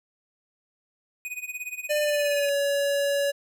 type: tone with tremolo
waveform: square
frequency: 2489 Hz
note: D#7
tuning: in tune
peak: -30 dBFS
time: 1.25-2.49 s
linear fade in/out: 0 ms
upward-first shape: sine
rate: 17 Hz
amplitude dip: 85%
type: tone with pitch glide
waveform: square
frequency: 596 to 565.5 Hz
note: D5 to C#5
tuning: +25 to +34 cents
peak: -23 dBFS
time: 1.89-3.32 s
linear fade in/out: 20 ms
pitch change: -91 cents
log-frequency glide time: 2.01-2.51 s
effects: none